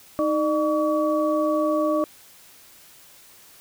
sine tone cluster, 311.5 / 602 / 1136 Hz, D#4 / D5 / C#6, +2 / +43 / +42 cents, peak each -23 / -22 / -27 dBFS, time 0.19-2.04 s, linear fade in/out 0 ms, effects white hiss -50 dBFS RMS until 3.6 s

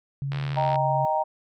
sine tone with pitch glide, 138.59 to 137.39 Hz, C#3 to C#3, 0 to -15 cents, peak -26 dBFS, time 0.22-1.05 s, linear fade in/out 0 ms, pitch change -15 cents, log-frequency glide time 0.36-0.49 s
click train, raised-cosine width 0.3 ms, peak -19 dBFS, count 34, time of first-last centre 0.32-0.757 s, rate 75.5 Hz
sine chord, Eb major, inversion none, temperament equal, 622.3 / 784 / 932.3 Hz, Eb5 / G5 / Bb5, 0 / 0 / 0 cents, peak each -26 / -26 / -25 dBFS, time 0.56-1.24 s, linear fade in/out 20 ms
effects none

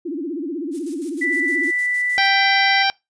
sine tone with vibrato, 311.1 Hz, D#4, in tune, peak -23 dBFS, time 0.05-1.71 s, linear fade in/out 10 ms, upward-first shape sine, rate 16 Hz, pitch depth 230 cents each way
violet noise with tremolo, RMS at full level -35 dBFS, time 0.71-2.29 s, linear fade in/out 50 ms, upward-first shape square, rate 6.5 Hz, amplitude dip 60%
sine tone with pitch glide, 1978 to 2004 Hz, B6 to B6, +2 to +25 cents, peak -18 dBFS, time 1.21-2.83 s, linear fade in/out 10 ms, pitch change +23 cents, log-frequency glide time 2.27-2.42 s
harmonic tone, 784 Hz, G5, in tune, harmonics 1 / 2 / 3 / 4 / 5 / 6 / 7, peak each -19 / -22 / -24 / -25 / -26 / -27 / -27 dBFS, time 2.18-2.9 s, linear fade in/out 0 ms
effects noise-tail reverb RT60 0.2 s tail -24 dB re dry + resampled to 22050 Hz

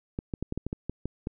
clicks, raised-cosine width 3 ms, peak -18 dBFS, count 10, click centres 0.189 / 0.338 / 0.426 / 0.524 / 0.576 / 0.666 / 0.729 / 0.896 / 1.056 / 1.271 s, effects none

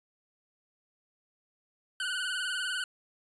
25% pulse tone with vibrato, 1487 Hz, F#6, 8 cents sharp, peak -27 dBFS, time 2-2.84 s, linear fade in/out 2 ms, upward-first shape sine, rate 20 Hz, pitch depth 69 cents each way, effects resampled to 22050 Hz

